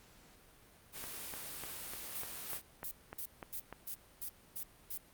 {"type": "noise", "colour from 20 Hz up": "white", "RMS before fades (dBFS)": -45, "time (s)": [0.92, 2.62], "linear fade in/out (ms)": 50}
{"type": "click train", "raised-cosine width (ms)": 0.5, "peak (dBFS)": -29, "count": 10, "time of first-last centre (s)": [1.04, 3.727], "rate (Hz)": 3.35}
{"type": "noise bursts", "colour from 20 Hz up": "violet", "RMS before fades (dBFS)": -41, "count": 9, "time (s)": [2.15, 4.976], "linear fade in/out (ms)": 5, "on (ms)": 74, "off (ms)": 270}
{"effects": ["pink hiss -62 dBFS RMS until 5.13 s", "Opus 48 kbps"]}